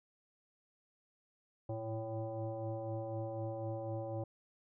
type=tone with frequency modulation; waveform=sine; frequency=335 Hz; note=E4; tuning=28 cents sharp; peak=-37 dBFS; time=1.69-4.24 s; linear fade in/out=5 ms; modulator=222 Hz; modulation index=1.7; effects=none